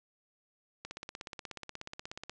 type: click train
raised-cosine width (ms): 0.2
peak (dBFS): -24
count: 25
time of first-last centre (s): 0.85-2.296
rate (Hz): 16.6
effects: resampled to 22050 Hz

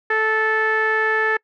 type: tone with low-pass filter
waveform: sawtooth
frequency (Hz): 437.7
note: A4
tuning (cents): -9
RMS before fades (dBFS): -19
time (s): 0.1-1.37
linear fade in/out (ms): 5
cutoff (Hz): 1800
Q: 6.4
effects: noise-tail reverb RT60 0.1 s tail -26 dB re dry

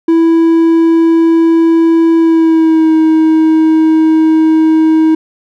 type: tone with pitch glide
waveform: triangle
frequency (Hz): 329.6 to 317.5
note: E4 to D#4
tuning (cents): 0 to +35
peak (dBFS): -3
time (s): 0.08-5.15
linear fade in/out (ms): 5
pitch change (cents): -65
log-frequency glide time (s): 2.17-2.94
effects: none

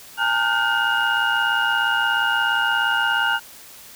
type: tone cluster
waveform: sine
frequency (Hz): 819 / 905 / 1421 / 1538 / 2854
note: G#5 / A5 / F6 / G6 / F7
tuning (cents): -24 / +48 / +30 / -33 / +37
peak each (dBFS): -27 / -24 / -21 / -22 / -25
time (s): 0.17-3.4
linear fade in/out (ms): 50
effects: tanh soft clip ceiling -9 dBFS + white hiss -43 dBFS RMS until 3.95 s

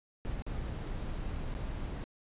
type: noise with dropouts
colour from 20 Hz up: brown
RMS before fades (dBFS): -37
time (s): 0.25-2.04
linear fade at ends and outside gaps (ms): 0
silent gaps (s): 0.421-0.465 / 1.541-1.551
effects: resampled to 8000 Hz

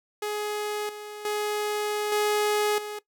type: tone with level steps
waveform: sawtooth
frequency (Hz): 419.2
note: G#4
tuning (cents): +16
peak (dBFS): -24 / -33 / -22 / -18 / -29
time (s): 0.22-2.99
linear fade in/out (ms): 5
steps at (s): 0.89 / 1.25 / 2.12 / 2.78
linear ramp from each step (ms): 2
effects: noise-tail reverb RT60 0.1 s tail -18 dB re dry

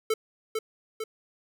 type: tone with echo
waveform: square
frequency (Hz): 440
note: A4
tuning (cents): 0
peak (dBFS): -23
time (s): 0.1-0.14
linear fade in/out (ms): 5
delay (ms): 450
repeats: 2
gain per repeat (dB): -4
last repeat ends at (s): 1.04
effects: none

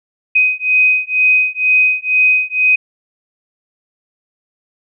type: beating tone pair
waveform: sine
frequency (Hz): 2509 / 2511.1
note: D#7 / D#7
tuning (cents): +14 / +15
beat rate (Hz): 2.1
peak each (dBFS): -13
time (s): 0.35-2.76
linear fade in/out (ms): 10
effects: none

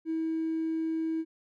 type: tone with hard clipping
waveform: triangle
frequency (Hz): 322.5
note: E4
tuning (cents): -38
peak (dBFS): -28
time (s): 0.05-1.25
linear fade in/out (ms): 50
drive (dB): 3
effects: none

